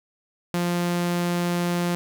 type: tone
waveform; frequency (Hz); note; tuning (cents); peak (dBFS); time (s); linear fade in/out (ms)
sawtooth; 174.61; F3; 0; -18; 0.54-1.95; 0
effects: 10-bit

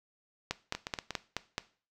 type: two click trains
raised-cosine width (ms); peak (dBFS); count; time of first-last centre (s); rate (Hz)
0.2; -14 / -18; 6 / 4; 0.51-1.581 / 0.75-1.107; 4.67 / 8.41
effects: noise-tail reverb RT60 0.4 s tail -17 dB re dry

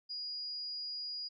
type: tone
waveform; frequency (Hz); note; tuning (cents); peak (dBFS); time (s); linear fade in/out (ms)
sine; 4881; D#8; -34; -38; 0.09-1.29; 20
effects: none

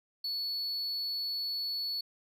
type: tone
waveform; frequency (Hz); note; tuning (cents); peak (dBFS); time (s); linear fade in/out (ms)
triangle; 4420; C#8; -6; -31; 0.24-2.01; 5
effects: none

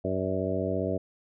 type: harmonic tone with a mistuned harmonic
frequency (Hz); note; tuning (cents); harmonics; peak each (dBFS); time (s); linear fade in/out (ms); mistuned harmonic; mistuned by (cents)
95.1; F#2; +48; 1 / 2 / 3 / 4 / 5 / 6 / 7; -34 / -34 / -34 / -34 / -34 / -34 / -34; 0.04-0.98; 10; 7; -48
effects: none

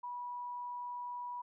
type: tone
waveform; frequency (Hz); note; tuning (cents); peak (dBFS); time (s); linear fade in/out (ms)
sine; 976; B5; -21; -39; 0.03-1.42; 10
effects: none

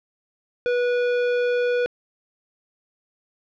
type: tone with tanh clipping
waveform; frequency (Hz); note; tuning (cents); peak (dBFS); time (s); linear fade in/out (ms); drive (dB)
sine; 488.4; B4; -19; -21; 0.66-1.86; 0; 16
effects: low-pass 4000 Hz 12 dB/octave

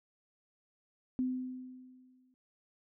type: tone with exponential decay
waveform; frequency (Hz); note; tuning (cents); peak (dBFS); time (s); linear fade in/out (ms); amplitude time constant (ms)
sine; 255.2; C4; -43; -28; 1.19-2.34; 0; 250
effects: none

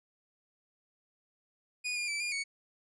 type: tone with pitch steps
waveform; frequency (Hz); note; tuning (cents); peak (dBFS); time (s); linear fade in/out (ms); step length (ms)
sawtooth; 2465 / 2418 / 2320 / 2415 / 2229; D#7 / D7 / D7 / D7 / C#7; -17 / +50 / -22 / +48 / +9; -29; 1.84-2.44; 20; 120
effects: resampled to 22050 Hz

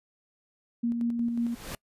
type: tone with tremolo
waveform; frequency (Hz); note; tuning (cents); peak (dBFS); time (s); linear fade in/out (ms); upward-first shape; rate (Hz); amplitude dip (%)
sine; 235.3; A#3; +16; -24; 0.83-1.55; 10; square; 5.5; 35
type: noise with exponential growth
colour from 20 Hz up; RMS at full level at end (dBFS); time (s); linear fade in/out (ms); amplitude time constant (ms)
pink; -35; 1.19-1.75; 2; 120
effects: noise-tail reverb RT60 0.1 s tail -25 dB re dry + resampled to 32000 Hz

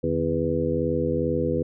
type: harmonic tone with a mistuned harmonic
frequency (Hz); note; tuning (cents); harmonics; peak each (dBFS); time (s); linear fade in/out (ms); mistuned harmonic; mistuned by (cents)
82.41; E2; 0; 1 / 2 / 3 / 4 / 5 / 6; -32 / -29 / -29 / -29 / -29 / -26; 0.03-1.63; 10; 2; -140
effects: none

